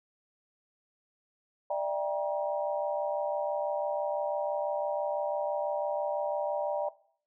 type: chord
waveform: sine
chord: E half-diminished seventh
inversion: third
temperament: just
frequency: 593.3 / 659.3 / 791.1 / 949.3 Hz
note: D5 / E5 / G5 / Bb5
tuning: +18 / 0 / +16 / +31 cents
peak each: -31 / -36 / -35 / -36 dBFS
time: 1.7-6.89 s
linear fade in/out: 5 ms
effects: noise-tail reverb RT60 0.5 s tail -18 dB re dry